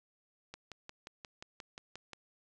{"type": "click train", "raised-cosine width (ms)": 0.2, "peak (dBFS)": -28, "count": 10, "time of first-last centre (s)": [0.54, 2.133], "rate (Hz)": 5.65, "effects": ["resampled to 24000 Hz"]}